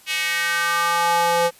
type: tone with high-pass filter sweep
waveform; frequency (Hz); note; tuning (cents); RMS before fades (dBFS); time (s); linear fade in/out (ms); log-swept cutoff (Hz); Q
square; 170.9; F3; -37; -20; 0.06-1.51; 50; 2600 to 570; 2.8
effects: white hiss -50 dBFS RMS until 1.59 s + resampled to 32000 Hz